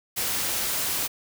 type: noise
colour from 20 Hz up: white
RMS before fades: -27 dBFS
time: 0.16-1.08 s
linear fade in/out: 20 ms
effects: none